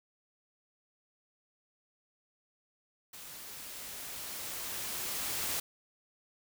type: noise with level ramp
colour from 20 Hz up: white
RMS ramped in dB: -48 to -34 dBFS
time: 3.13-5.6 s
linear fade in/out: 5 ms
effects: none